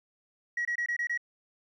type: tone bursts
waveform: sine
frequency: 1910 Hz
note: A#6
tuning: 42 cents sharp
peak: -26 dBFS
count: 6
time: 0.57-1.176 s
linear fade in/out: 5 ms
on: 81 ms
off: 24 ms
effects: tanh soft clip ceiling -25 dBFS + 11-bit